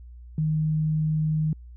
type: tone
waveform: sine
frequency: 155.56 Hz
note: D#3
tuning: in tune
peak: -21 dBFS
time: 0.38-1.53 s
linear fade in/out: 2 ms
effects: added 60 Hz sine -41 dBFS peak until 1.76 s